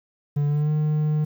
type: tone with pitch glide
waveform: triangle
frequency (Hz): 145.5 to 152.29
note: D3 to D#3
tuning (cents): -16 to -37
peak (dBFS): -17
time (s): 0.36-1.25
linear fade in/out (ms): 10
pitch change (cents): +79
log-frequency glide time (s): 0.47-0.71
effects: 9-bit